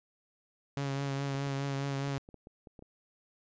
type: tone with vibrato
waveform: sawtooth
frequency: 138.59 Hz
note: C#3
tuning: in tune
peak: -28 dBFS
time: 0.77-2.18 s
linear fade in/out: 0 ms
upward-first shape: triangle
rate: 4.8 Hz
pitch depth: 29 cents each way
type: clicks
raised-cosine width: 2 ms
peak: -36 dBFS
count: 9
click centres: 1.35 / 1.47 / 2.079 / 2.289 / 2.343 / 2.471 / 2.672 / 2.792 / 2.824 s
effects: resampled to 16000 Hz